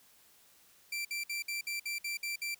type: tone bursts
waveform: sawtooth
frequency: 2349 Hz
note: D7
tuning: in tune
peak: -31 dBFS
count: 9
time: 0.92-2.546 s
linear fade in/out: 5 ms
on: 130 ms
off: 57 ms
effects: white hiss -63 dBFS RMS until 2.59 s